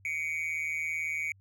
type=tone with amplitude modulation; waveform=triangle; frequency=2257 Hz; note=C#7; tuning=31 cents sharp; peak=-25 dBFS; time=0.05-1.32 s; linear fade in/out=2 ms; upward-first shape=sine; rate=158 Hz; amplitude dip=85%; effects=added 97 Hz sine -57 dBFS peak until 1.4 s